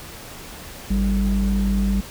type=tone pair together; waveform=sine; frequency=52.2 / 196 Hz; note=G#1 / G3; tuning=+10 / 0 cents; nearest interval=octave + major seventh; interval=2290 cents; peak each=-18 dBFS; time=0.9-2.01 s; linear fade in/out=10 ms; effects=tanh soft clip ceiling -13 dBFS + pink hiss -38 dBFS RMS until 2.1 s